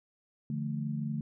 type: chord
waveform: sine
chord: D minor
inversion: none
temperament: equal with one note detuned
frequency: 146.83 / 171.52 / 220 Hz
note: D3 / F3 / A3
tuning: 0 / -31 / 0 cents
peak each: -34 / -40 / -35 dBFS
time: 0.5-1.21 s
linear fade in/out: 2 ms
effects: none